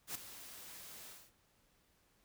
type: noise with ADSR envelope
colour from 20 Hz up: white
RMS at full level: -39 dBFS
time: 0.07-1.32 s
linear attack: 80 ms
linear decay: 7 ms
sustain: -13 dB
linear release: 250 ms
effects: pink hiss -73 dBFS RMS until 2.24 s